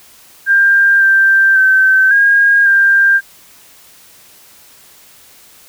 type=tone with pitch steps; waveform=sine; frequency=1594 / 1575 / 1543 / 1627 / 1591 Hz; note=G6 / G6 / G6 / G#6 / G6; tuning=+28 / +8 / -28 / -36 / +25 cents; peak=-6 dBFS; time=0.46-3.21 s; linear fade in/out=50 ms; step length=550 ms; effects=white hiss -43 dBFS RMS until 5.68 s